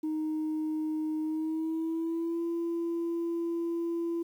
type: tone with pitch glide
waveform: sine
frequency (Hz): 311.1 to 337.3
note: D#4 to E4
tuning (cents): 0 to +40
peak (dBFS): -27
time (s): 0.03-4.23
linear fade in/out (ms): 10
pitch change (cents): +140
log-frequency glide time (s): 1.21-2.42
effects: tanh soft clip ceiling -27 dBFS + 10-bit